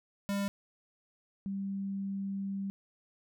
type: tone pair in turn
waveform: square / sine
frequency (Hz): 199.9 / 196.24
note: G3 / G3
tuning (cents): +34 / +2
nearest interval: unison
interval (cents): 32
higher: first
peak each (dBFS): -31 / -33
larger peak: first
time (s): 0.29-0.48 / 1.46-2.7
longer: second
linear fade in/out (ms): 0
effects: none